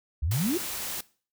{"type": "exponential sweep", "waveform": "sine", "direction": "up", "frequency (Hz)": [65.41, 390.6], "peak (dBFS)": -24, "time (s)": [0.22, 0.58], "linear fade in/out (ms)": 10}
{"type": "noise", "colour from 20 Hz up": "white", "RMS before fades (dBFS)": -34, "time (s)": [0.31, 1.01], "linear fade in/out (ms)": 5}
{"effects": ["noise-tail reverb RT60 0.4 s tail -20 dB re dry"]}